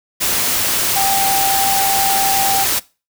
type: tone in noise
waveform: sine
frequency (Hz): 784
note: G5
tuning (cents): 0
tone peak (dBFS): -16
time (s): 0.95-2.65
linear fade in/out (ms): 20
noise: white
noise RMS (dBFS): -17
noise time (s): 0.2-2.8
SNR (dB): -2
effects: noise-tail reverb RT60 0.3 s tail -21 dB re dry